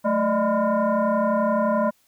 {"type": "tone with frequency modulation", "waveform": "sine", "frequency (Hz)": 187.7, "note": "F#3", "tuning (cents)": 25, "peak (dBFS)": -18, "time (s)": [0.04, 1.91], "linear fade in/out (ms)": 20, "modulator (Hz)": 407, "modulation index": 2.2, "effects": ["white hiss -63 dBFS RMS until 2.07 s"]}